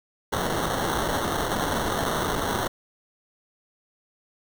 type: noise with sample-and-hold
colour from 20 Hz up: white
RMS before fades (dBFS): -26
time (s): 0.32-2.68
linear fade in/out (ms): 10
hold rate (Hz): 2450
effects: none